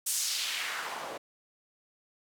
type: noise with band-pass filter sweep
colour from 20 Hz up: white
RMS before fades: -34 dBFS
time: 0.06-1.18 s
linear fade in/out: 10 ms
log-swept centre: 9200 to 500 Hz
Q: 1.4
effects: none